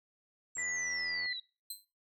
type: exponential sweep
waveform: sine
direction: down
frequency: 7620 to 3827 Hz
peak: -38 dBFS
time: 0.55-1.4 s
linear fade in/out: 5 ms
type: click train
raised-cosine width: 0.5 ms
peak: -37 dBFS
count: 59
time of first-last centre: 0.57-1.259 s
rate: 84.2 Hz
type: tone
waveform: sine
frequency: 1975.5 Hz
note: B6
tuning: in tune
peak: -35 dBFS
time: 0.58-1.33 s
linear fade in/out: 2 ms
type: tone with exponential decay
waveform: 15% pulse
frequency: 4100 Hz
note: C8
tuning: 36 cents flat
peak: -30 dBFS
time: 1.7-1.85 s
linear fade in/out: 5 ms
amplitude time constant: 32 ms
effects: noise-tail reverb RT60 0.3 s tail -20 dB re dry